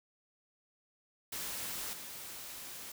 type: noise with level steps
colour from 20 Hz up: white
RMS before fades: -40 / -46 dBFS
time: 1.32-2.92 s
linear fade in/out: 5 ms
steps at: 1.93 s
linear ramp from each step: 2 ms
effects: none